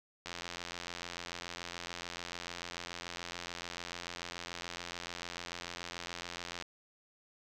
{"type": "click train", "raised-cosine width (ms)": 0.2, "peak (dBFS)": -23, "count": 554, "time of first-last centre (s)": [0.26, 6.624], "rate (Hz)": 86.9, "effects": []}